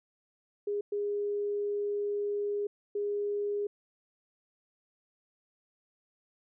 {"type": "tone bursts at uneven times", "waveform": "sine", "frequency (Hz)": 410, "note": "G#4", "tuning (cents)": -22, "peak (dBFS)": -29, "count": 3, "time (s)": [[0.67, 0.81], [0.92, 2.67], [2.95, 3.67]], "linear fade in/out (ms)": 5, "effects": []}